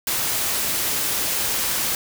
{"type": "noise", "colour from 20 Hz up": "white", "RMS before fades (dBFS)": -23, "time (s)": [0.07, 1.95], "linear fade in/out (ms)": 2, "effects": []}